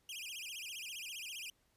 sawtooth tone with vibrato, 2794 Hz, F7, in tune, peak -40 dBFS, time 0.09-1.5 s, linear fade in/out 2 ms, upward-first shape sine, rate 15 Hz, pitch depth 280 cents each way, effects pink hiss -75 dBFS RMS until 1.76 s + resampled to 32000 Hz

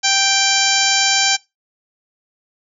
harmonic tone with a mistuned harmonic, 784 Hz, G5, in tune, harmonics 1 / 2 / 3 / 4 / 5 / 6 / 7 / 8 / 9, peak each -22 / -22 / -22 / -22 / -22 / -22 / -22 / -22 / -22 dBFS, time 0.03-1.37 s, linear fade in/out 20 ms, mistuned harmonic 5, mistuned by +19 cents, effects noise-tail reverb RT60 0.2 s tail -21 dB re dry

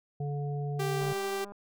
harmonic tone, 143.9 Hz, D3, 35 cents flat, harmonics 1 / 3 / 5, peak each -31 / -40 / -43 dBFS, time 0.2-1.13 s, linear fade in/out 5 ms
sawtooth tone, 392 Hz, G4, in tune, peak -27 dBFS, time 0.79-1.45 s, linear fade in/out 10 ms
click train, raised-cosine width 1 ms, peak -34 dBFS, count 104, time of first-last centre 1.01-1.52 s, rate 202 Hz
effects none

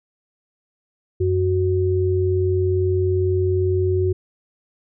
sine tone pair together, 92.39 / 370 Hz, F#2 / F#4, -2 / 0 cents, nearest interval 2 octaves, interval 2402 cents, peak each -19 dBFS, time 1.2-4.13 s, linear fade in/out 10 ms, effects none

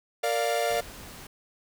45% pulse chord, Bb major, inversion none, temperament equal with one note detuned, 463.2 / 587.3 / 698.5 Hz, Bb4 / D5 / F5, -11 / 0 / 0 cents, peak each -30 / -29 / -28 dBFS, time 0.23-0.81 s, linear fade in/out 10 ms
pink noise, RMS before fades -44 dBFS, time 0.7-1.27 s, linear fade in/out 5 ms
effects none

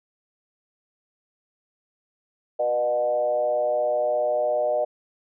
sine tone with frequency modulation, 610 Hz, D#5, 34 cents flat, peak -20 dBFS, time 2.59-4.85 s, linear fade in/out 10 ms, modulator 123 Hz, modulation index 0.8, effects none

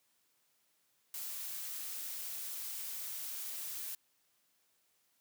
blue noise, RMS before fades -42 dBFS, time 1.14-3.95 s, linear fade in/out 2 ms, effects white hiss -75 dBFS RMS until 5.2 s + high-pass 100 Hz 12 dB/octave

